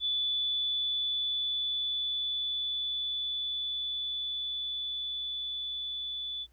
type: tone with level ramp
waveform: sine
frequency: 3470 Hz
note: A7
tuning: 25 cents flat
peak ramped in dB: -27 to -34 dBFS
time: 0-6.47 s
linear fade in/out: 50 ms
effects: added 60 Hz sine -60 dBFS peak until 6.52 s + pink hiss -72 dBFS RMS until 6.52 s